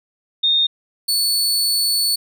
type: tone pair in turn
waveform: sine / sawtooth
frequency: 3673 / 4445 Hz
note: A#7 / C#8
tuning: -26 / +4 cents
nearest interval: minor third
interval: 330 cents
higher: second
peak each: -13 dBFS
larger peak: neither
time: 0.43-0.67 / 1.08-2.16 s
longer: second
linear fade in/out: 10 ms
effects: none